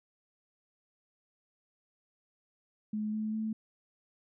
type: tone with pitch steps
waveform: sine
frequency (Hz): 213.2 / 216.1 / 218.9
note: G#3 / A3 / A3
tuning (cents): +46 / -31 / -9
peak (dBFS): -31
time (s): 2.93-3.53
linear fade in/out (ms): 5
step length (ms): 200
effects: none